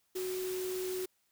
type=tone in noise; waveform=sine; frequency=370 Hz; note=F#4; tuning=in tune; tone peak=-34 dBFS; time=0.15-1.06 s; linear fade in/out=10 ms; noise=white; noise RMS=-44 dBFS; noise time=0.15-1.06 s; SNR=+7 dB; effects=white hiss -75 dBFS RMS until 1.31 s